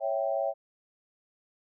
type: chord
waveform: sine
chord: C# diminished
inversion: none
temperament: equal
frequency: 554.4 / 659.3 / 784 Hz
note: C#5 / E5 / G5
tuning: 0 / 0 / 0 cents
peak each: -30 / -30 / -33 dBFS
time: 0-0.54 s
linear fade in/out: 50 ms
effects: none